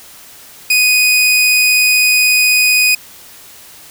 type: tone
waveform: sawtooth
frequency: 2489 Hz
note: D#7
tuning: in tune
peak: -5 dBFS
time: 0.7-2.95 s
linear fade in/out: 5 ms
effects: white hiss -38 dBFS RMS until 3.9 s